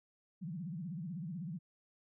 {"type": "tone with vibrato", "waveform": "sine", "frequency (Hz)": 170, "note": "F3", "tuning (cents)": -46, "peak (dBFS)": -39, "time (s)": [0.41, 1.59], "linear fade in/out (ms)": 20, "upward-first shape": "sine", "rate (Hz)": 16, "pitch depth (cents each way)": 240, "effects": []}